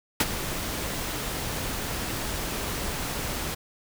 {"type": "noise with ADSR envelope", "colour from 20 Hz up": "pink", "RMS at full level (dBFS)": -19, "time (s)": [0.2, 3.55], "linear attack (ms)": 4, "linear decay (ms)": 39, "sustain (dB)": -12, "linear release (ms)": 12, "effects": []}